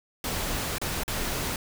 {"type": "noise with dropouts", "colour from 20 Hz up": "pink", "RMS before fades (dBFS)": -30, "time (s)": [0.24, 1.56], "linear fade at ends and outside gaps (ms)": 2, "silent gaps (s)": [[0.783, 0.815], [1.035, 1.079]], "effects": []}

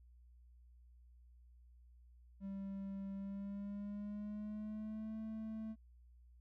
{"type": "tone with pitch glide", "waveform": "triangle", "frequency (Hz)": [195.7, 219.7], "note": ["G3", "A3"], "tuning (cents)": [-3, -2], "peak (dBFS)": -40, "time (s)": [2.4, 5.76], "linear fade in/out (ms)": 50, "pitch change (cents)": 201, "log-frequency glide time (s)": [3.14, 5.18], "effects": ["added 60 Hz sine -60 dBFS peak until 6.4 s"]}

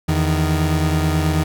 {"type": "tone pair together", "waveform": "30% pulse", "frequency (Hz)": [82, 154.7], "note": ["E2", "D#3"], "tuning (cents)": [-9, -10], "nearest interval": "major seventh", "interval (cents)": 1099, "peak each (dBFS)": -16, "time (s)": [0.08, 1.44], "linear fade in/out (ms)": 10, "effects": []}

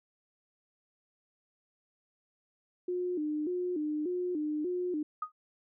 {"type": "tone with vibrato", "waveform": "sine", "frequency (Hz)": 329.6, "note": "E4", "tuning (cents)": 0, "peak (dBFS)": -30, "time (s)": [2.88, 5.03], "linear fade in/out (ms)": 5, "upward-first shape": "square", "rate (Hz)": 1.7, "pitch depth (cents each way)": 150}
{"type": "tone with exponential decay", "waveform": "sine", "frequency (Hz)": 1244.5, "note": "D#6", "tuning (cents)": 0, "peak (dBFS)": -28, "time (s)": [5.22, 5.32], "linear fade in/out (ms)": 5, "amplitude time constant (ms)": 20}
{"effects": []}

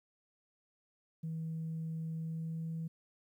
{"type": "tone with pitch glide", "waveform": "sine", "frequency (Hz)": [161.4, 162.9], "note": ["E3", "E3"], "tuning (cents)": [-36, -20], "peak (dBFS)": -35, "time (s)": [1.23, 2.88], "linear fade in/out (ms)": 10, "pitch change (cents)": 16, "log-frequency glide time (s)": [2.14, 2.7], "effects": ["tanh soft clip ceiling -33 dBFS", "12-bit"]}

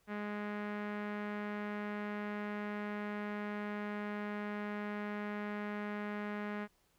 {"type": "tone with low-pass filter", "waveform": "sawtooth", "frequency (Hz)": 207.7, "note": "G#3", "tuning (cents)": 0, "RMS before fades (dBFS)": -40, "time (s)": [0.07, 6.68], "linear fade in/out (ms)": 50, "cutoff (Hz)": 1900, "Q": 2, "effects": ["pink hiss -73 dBFS RMS until 6.98 s"]}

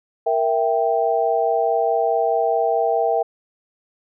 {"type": "chord", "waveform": "sine", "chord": "E diminished", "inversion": "second", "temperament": "equal", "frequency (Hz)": [466.2, 659.3, 784], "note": ["Bb4", "E5", "G5"], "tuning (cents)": [0, 0, 0], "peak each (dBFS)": [-21, -20, -21], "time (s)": [0.26, 3.23], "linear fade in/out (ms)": 10, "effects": []}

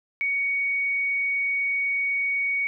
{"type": "tone", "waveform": "sine", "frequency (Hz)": 2238, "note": "C#7", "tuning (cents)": 16, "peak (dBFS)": -22, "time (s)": [0.21, 2.67], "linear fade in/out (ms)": 0, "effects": []}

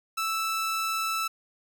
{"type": "tone", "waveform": "sawtooth", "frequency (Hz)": 1318.5, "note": "E6", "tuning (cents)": 0, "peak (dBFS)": -23, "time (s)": [0.17, 1.28], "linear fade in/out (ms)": 10, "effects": []}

